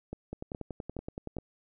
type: two click trains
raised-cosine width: 2 ms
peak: -24 / -24 dBFS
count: 12 / 4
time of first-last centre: 0.33-1.368 / 0.13-1.385 s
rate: 10.6 / 2.39 Hz
effects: none